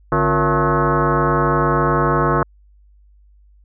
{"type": "tone with frequency modulation", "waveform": "sine", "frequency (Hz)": 466.7, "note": "A#4", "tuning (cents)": 2, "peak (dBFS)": -13, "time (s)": [0.12, 2.43], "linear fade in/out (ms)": 2, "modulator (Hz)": 205, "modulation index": 4.5, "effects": ["added 50 Hz sine -47 dBFS peak until 3.64 s"]}